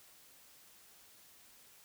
silence, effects white hiss -61 dBFS RMS until 1.84 s

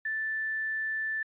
sine tone with quantisation, 1760 Hz, A6, in tune, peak -29 dBFS, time 0.05-1.23 s, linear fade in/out 5 ms, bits 9, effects resampled to 8000 Hz

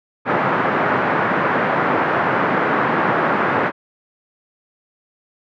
white band-pass noise, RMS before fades -18 dBFS, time 0.25-3.72 s, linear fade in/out 50 ms, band 130 to 1600 Hz, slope 24 dB/octave, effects none

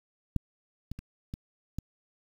clicks, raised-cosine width 5 ms, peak -14 / -24 / -29 / -24 / -21 dBFS, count 5, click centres 0.363 / 0.916 / 0.99 / 1.339 / 1.786 s, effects 8-bit

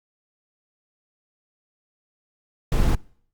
brown noise, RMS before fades -18 dBFS, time 2.72-2.95 s, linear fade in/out 2 ms, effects noise-tail reverb RT60 0.6 s tail -25 dB re dry + Opus 48 kbps

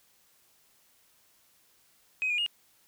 sine tone with pitch steps, 2524 / 2431 / 2854 Hz, D#7 / D#7 / F7, +24 / -41 / +37 cents, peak -25 dBFS, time 2.22-2.463 s, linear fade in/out 0 ms, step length 81 ms, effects tanh soft clip ceiling -22 dBFS + white hiss -65 dBFS RMS until 2.87 s

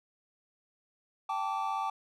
triangle chord, G suspended second, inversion none, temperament equal with one note detuned, 784 / 880 / 1160.5 Hz, G5 / A5 / D6, 0 / 0 / -21 cents, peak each -33 dBFS, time 1.29-1.9 s, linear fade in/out 5 ms, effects none

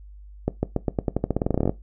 accelerating click train, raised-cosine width 2 ms, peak -8 dBFS, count 20, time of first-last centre 0.48-1.695 s, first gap 150 ms, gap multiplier 0.89, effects noise-tail reverb RT60 0.2 s tail -18 dB re dry + added 50 Hz sine -41 dBFS peak until 1.82 s

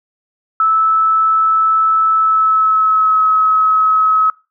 sine tone with pitch glide, 1309 to 1282.8 Hz, E6 to E6, -13 to -48 cents, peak -9 dBFS, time 0.6-4.3 s, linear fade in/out 2 ms, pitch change -35 cents, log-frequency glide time 2.15-3.23 s, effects noise-tail reverb RT60 0.3 s tail -23 dB re dry

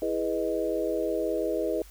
sine chord, E major seventh, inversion none, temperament equal, 329.6 / 415.3 / 493.9 / 622.3 Hz, E4 / G#4 / B4 / D#5, 0 / 0 / 0 / 0 cents, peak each -31 dBFS, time 0.02-1.82 s, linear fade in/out 2 ms, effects added 50 Hz sine -48 dBFS peak until 1.9 s + white hiss -54 dBFS RMS until 1.9 s

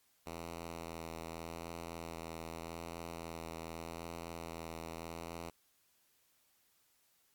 5% pulse tone with vibrato, 83 Hz, E2, 12 cents sharp, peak -32 dBFS, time 0.26-5.5 s, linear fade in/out 5 ms, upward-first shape sine, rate 0.83 Hz, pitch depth 20 cents each way, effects white hiss -73 dBFS RMS until 7.34 s + Opus 48 kbps

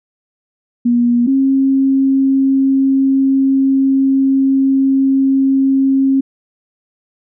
sine tone pair in turn, 240 / 269.4 Hz, B3 / C#4, -49 / -49 cents, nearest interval major second, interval 200 cents, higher second, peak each -9 dBFS, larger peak neither, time 0.85-1.27 / 1.27-6.21 s, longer second, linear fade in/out 10 ms, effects none

